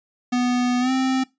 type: tone with pitch glide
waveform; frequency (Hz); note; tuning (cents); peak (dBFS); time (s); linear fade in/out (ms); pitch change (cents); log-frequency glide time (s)
square; 246.9 to 261.6; B3 to C4; 0 to 0; -19; 0.32-1.24; 10; +100; 0.8-0.91
effects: noise-tail reverb RT60 0.2 s tail -21 dB re dry + resampled to 16000 Hz